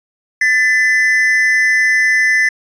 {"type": "tone pair together", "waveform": "triangle", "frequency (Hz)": [1763, 2015], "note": ["A6", "B6"], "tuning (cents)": [3, 34], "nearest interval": "major second", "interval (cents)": 231, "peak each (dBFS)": -11, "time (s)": [0.41, 2.49], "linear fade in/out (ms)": 5, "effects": ["resampled to 22050 Hz"]}